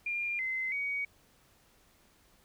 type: tone with pitch steps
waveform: sine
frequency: 2402 / 2059 / 2250 Hz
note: D7 / C7 / C#7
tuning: +38 / -28 / +25 cents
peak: -31 dBFS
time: 0.06-1.05 s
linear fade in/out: 5 ms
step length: 330 ms
effects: pink hiss -65 dBFS RMS until 2.44 s